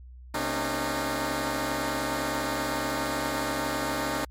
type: tone cluster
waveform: 10% pulse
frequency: 130.9 / 229.9 / 274.1 / 303.9 Hz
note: C3 / A#3 / C#4 / D#4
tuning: +1 / -24 / -19 / -41 cents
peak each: -28 / -28 / -24 / -22 dBFS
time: 0.34-4.25 s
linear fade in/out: 5 ms
effects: added 62 Hz sine -43 dBFS peak until 4.3 s + MP3 64 kbps